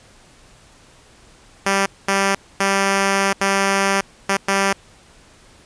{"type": "tone bursts at uneven times", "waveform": "5% pulse", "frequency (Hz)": 196.2, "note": "G3", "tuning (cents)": 2, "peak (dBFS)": -4, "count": 6, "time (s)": [[1.66, 1.86], [2.08, 2.35], [2.6, 3.33], [3.41, 4.01], [4.29, 4.37], [4.48, 4.73]], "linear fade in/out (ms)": 5, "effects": ["pink hiss -49 dBFS RMS until 5.65 s", "resampled to 22050 Hz"]}